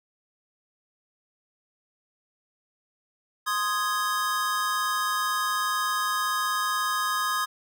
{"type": "chord", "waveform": "square", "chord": "Ab major", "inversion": "first", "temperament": "equal", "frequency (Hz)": [1046.5, 1244.5, 1661.2], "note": ["C6", "Eb6", "Ab6"], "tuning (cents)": [0, 0, 0], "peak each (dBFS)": [-31, -28, -31], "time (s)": [3.46, 7.46], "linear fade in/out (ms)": 20, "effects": []}